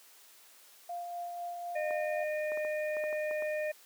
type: tone with tremolo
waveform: sine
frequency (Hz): 698.5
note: F5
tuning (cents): 0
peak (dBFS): -35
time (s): 0.89-2.24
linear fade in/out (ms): 5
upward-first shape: sine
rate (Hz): 4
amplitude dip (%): 30
type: harmonic tone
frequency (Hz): 610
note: D#5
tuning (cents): -34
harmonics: 1 / 3 / 4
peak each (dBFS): -31 / -41 / -43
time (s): 1.75-3.72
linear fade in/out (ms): 10
type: clicks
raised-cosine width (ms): 1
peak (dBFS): -29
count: 9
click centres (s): 1.908 / 2.519 / 2.574 / 2.649 / 2.968 / 3.039 / 3.128 / 3.311 / 3.423
effects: white hiss -58 dBFS RMS until 3.85 s + high-pass 400 Hz 12 dB/octave